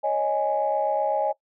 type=chord; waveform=sine; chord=C# suspended second; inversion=none; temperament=equal; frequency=554.4 / 622.3 / 830.6 Hz; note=C#5 / D#5 / G#5; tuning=0 / 0 / 0 cents; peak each=-26 / -25 / -24 dBFS; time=0.03-1.33 s; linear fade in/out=20 ms; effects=noise-tail reverb RT60 0.1 s tail -20 dB re dry + tanh soft clip ceiling -12 dBFS